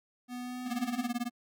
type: tone with pitch glide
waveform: square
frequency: 246.9 to 253 Hz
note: B3 to B3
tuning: 0 to +42 cents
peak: -38 dBFS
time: 0.28-1.11 s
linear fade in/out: 50 ms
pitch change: +42 cents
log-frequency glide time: 0.42-0.74 s
type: tone with tremolo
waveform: square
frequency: 240.8 Hz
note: B3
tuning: 44 cents flat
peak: -29 dBFS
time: 0.65-1.31 s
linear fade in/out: 50 ms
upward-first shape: sine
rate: 18 Hz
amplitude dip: 100%
effects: none